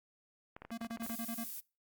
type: clicks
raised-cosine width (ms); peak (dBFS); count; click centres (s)
0.5; -32; 11; 0.565 / 0.62 / 0.65 / 0.706 / 0.814 / 0.847 / 0.909 / 0.972 / 1.022 / 1.064 / 1.097
type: tone bursts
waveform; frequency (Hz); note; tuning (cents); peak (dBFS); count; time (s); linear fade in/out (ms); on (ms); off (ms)
square; 230; A#3; -23; -39; 8; 0.71-1.443; 10; 68; 27
type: noise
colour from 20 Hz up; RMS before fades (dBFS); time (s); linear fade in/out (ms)
violet; -43; 1.02-1.61; 20
effects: noise-tail reverb RT60 0.3 s tail -24 dB re dry + Opus 48 kbps